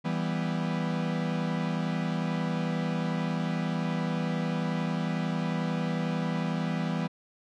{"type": "chord", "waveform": "45% pulse", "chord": "E minor", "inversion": "none", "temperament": "equal", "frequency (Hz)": [164.81, 196, 246.9], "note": ["E3", "G3", "B3"], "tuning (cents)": [0, 0, 0], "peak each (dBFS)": [-30, -33, -34], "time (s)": [0.04, 7.08], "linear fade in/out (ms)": 20, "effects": ["low-pass 4000 Hz 12 dB/octave"]}